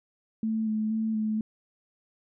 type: tone with vibrato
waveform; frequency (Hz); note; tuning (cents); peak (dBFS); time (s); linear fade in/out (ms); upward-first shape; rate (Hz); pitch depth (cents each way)
sine; 218.6; A3; -11; -25; 0.43-1.41; 2; square; 2.1; 18
effects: none